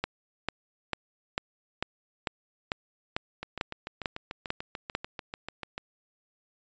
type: two click trains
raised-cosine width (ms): 0.3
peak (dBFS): -12 / -20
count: 12 / 17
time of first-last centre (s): 0.04-4.951 / 3.43-5.779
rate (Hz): 2.24 / 6.81
effects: resampled to 16000 Hz